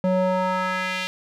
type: tone with band-pass filter sweep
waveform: square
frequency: 185 Hz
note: F#3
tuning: in tune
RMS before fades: -23 dBFS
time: 0.04-1.07 s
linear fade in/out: 0 ms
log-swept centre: 410 to 3000 Hz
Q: 1.6
effects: none